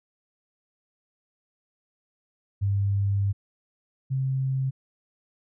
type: tone pair in turn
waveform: sine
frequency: 99.6 / 132.95 Hz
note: G2 / C3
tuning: +28 / +28 cents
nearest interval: perfect fourth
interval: 500 cents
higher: second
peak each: -21 / -23 dBFS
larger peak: first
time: 2.61-3.33 / 4.1-4.71 s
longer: first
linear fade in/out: 20 ms
effects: none